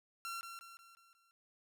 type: tone with echo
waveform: sawtooth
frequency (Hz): 1364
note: F6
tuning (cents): -41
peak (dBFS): -37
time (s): 0.25-0.41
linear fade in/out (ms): 0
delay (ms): 180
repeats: 5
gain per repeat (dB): -6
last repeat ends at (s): 1.31
effects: none